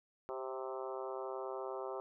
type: harmonic tone with a mistuned harmonic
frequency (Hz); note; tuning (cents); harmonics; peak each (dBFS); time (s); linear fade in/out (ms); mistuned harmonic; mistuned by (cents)
130.6; C3; -3; 3 / 4 / 5 / 6 / 7 / 8 / 9 / 10; -43 / -45 / -47 / -49 / -50 / -51 / -52 / -53; 0.29-2; 0; 4; +19
effects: none